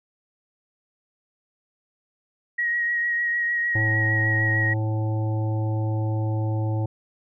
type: tone with vibrato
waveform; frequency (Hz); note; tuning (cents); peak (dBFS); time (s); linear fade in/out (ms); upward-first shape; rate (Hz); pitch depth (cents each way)
sine; 1895; A#6; +28; -21; 2.58-4.74; 10; triangle; 6.6; 22
type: harmonic tone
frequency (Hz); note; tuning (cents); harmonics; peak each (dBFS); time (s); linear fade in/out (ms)
109; A2; -16; 1 / 3 / 5 / 7 / 8; -22 / -32 / -36 / -39 / -40; 3.75-6.86; 5
effects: none